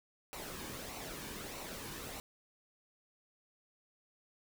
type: noise with flanger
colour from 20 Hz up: pink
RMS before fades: -45 dBFS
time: 0.33-2.2 s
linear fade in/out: 0 ms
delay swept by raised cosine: 0.59 to 1.53 ms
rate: 1.6 Hz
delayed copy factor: -0.5
effects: none